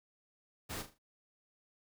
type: noise with echo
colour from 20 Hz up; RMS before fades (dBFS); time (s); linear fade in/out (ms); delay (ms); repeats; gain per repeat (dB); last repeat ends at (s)
pink; -41; 0.69-0.83; 20; 39; 4; -9; 0.986
effects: none